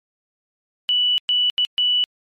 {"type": "tone bursts at uneven times", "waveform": "sine", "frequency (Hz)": 2960, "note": "F#7", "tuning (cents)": 0, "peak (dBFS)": -15, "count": 4, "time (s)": [[0.89, 1.18], [1.29, 1.5], [1.58, 1.65], [1.78, 2.04]], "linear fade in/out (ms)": 0, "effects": ["MP3 64 kbps"]}